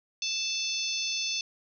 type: harmonic tone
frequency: 879 Hz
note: A5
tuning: 2 cents flat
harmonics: 3 / 4 / 5 / 6 / 7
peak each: -35 / -35 / -35 / -35 / -35 dBFS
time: 0.22-1.41 s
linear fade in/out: 2 ms
effects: none

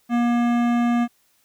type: tone with hard clipping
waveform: sine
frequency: 238.4 Hz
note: A#3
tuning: 39 cents sharp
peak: -19 dBFS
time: 0.09-1.08 s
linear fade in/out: 50 ms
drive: 16 dB
effects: white hiss -63 dBFS RMS until 1.44 s

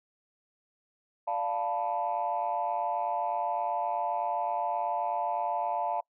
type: chord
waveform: sine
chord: B half-diminished seventh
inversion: first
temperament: equal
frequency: 587.3 / 698.5 / 880 / 987.8 Hz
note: D5 / F5 / A5 / B5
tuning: 0 / 0 / 0 / 0 cents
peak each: -36 / -31 / -31 / -36 dBFS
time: 1.27-6.01 s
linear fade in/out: 10 ms
effects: noise-tail reverb RT60 0.1 s tail -26 dB re dry + tanh soft clip ceiling -20 dBFS

